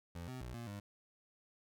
25% pulse tone with pitch steps, 85.7 / 128.1 / 61.1 / 117.9 / 101.6 Hz, F2 / C3 / B1 / A#2 / G#2, -32 / -36 / -18 / +20 / -38 cents, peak -40 dBFS, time 0.15-0.8 s, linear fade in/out 5 ms, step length 130 ms, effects none

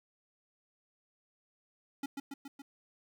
square tone with echo, 278 Hz, C#4, 5 cents sharp, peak -35 dBFS, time 2.03-2.06 s, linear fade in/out 5 ms, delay 140 ms, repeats 4, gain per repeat -3 dB, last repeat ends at 2.62 s, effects 11-bit

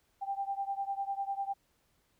sine beating tone pair, 787 / 797 Hz, G5 / G5, +7 / +28 cents, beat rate 10 Hz, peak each -35 / -37 dBFS, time 0.21-1.54 s, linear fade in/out 20 ms, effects pink hiss -73 dBFS RMS until 2.19 s

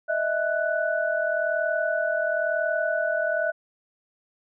sine tone cluster, 616 / 657 / 1485 Hz, D#5 / E5 / F#6, -17 / -6 / +6 cents, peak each -27 / -26 / -27 dBFS, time 0.08-3.52 s, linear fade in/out 20 ms, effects none

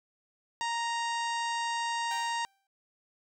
harmonic tone, 932.3 Hz, A#5, in tune, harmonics 1 / 2 / 3 / 4 / 5 / 6 / 7 / 8 / 9, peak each -31 / -37 / -41 / -43 / -45 / -47 / -48 / -49 / -50 dBFS, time 0.61-2.45 s, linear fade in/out 0 ms
sawtooth tone with exponential decay, 784 Hz, G5, in tune, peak -35 dBFS, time 2.11-2.67 s, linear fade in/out 2 ms, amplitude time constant 120 ms
effects none

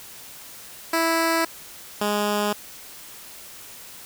10% pulse tone pair in turn, 329 / 207.3 Hz, E4 / G#3, -3 / -3 cents, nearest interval minor sixth, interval 800 cents, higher first, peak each -11 / -13 dBFS, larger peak first, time 0.93-1.45 / 2.01-2.53 s, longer neither, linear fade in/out 5 ms, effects white hiss -42 dBFS RMS until 4.05 s

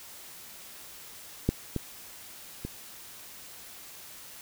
clicks, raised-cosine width 3 ms, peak -10 / -16 / -21 dBFS, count 3, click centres 1.49 / 1.763 / 2.65 s, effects white hiss -47 dBFS RMS until 4.41 s

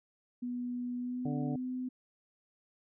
sine tone with pitch glide, 245.4 to 253.8 Hz, B3 to B3, -11 to +47 cents, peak -34 dBFS, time 0.42-1.89 s, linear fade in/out 10 ms, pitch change +58 cents, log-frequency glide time 0.98-1.37 s
harmonic tone, 146.83 Hz, D3, in tune, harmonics 1 / 2 / 3 / 4 / 5, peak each -36 / -38 / -46 / -47 / -46 dBFS, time 1.25-1.56 s, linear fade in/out 5 ms
effects none

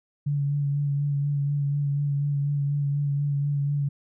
sine tone with vibrato, 142.9 Hz, D3, 47 cents flat, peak -22 dBFS, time 0.26-3.89 s, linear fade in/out 10 ms, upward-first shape sine, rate 4.1 Hz, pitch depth 23 cents each way, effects none

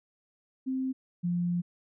sine tone pair in turn, 261.6 / 174.91 Hz, C4 / F3, 0 / +3 cents, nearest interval perfect fifth, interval 697 cents, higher first, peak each -28 / -26 dBFS, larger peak second, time 0.66-0.93 / 1.23-1.62 s, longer second, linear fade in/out 20 ms, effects none

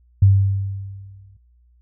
sine tone with exponential decay, 98 Hz, G2, in tune, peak -7 dBFS, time 0.22-1.37 s, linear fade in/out 5 ms, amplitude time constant 250 ms, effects noise-tail reverb RT60 0.3 s tail -26 dB re dry + added 60 Hz sine -52 dBFS peak until 1.81 s

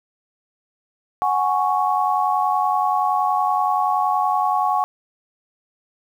sine chord, F# suspended second, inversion none, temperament equal, 740 / 830.6 / 1108.7 Hz, F#5 / G#5 / C#6, 0 / 0 / 0 cents, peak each -21 dBFS, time 1.22-4.84 s, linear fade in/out 0 ms, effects 8-bit

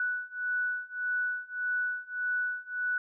sine beating tone pair, 1480 / 1481.7 Hz, F#6 / F#6, 0 / +2 cents, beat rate 1.7 Hz, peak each -33 / -32 dBFS, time 0-2.98 s, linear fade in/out 2 ms, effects none

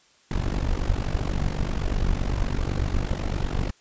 brown noise with amplitude modulation, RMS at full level -21 dBFS, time 0.31-3.71 s, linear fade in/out 2 ms, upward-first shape sine, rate 47.9 Hz, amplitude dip 85%, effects white hiss -59 dBFS RMS until 3.8 s + resampled to 16000 Hz

